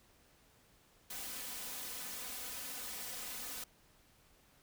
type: noise with comb filter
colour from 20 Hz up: white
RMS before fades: -44 dBFS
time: 1.1-3.64 s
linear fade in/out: 5 ms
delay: 4 ms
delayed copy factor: +0.95
effects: pink hiss -67 dBFS RMS until 4.62 s